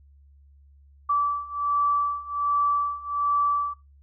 sine beating tone pair, 1157 / 1158.3 Hz, D6 / D6, -26 / -24 cents, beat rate 1.3 Hz, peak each -26 / -24 dBFS, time 1.09-3.74 s, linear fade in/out 10 ms, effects noise-tail reverb RT60 0.2 s tail -17 dB re dry + added 70 Hz sine -51 dBFS peak until 4.02 s

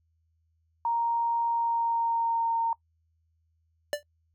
sine tone with pitch glide, 932.3 to 917.9 Hz, A#5 to A#5, 0 to -27 cents, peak -24 dBFS, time 0.85-2.73 s, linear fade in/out 2 ms, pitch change -27 cents, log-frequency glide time 1.48-2.62 s
square tone with exponential decay, 587.3 Hz, D5, in tune, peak -23 dBFS, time 3.93-4.03 s, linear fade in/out 1 ms, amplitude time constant 21 ms
effects noise-tail reverb RT60 0.1 s tail -22 dB re dry + added 81 Hz sine -68 dBFS peak until 4.34 s

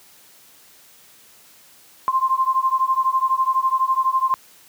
sine beating tone pair, 1046.5 / 1058.5 Hz, C6 / C6, 0 / +20 cents, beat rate 12 Hz, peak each -19 / -20 dBFS, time 2.08-4.34 s, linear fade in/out 0 ms, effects white hiss -50 dBFS RMS until 4.68 s + high-pass 80 Hz 12 dB/octave

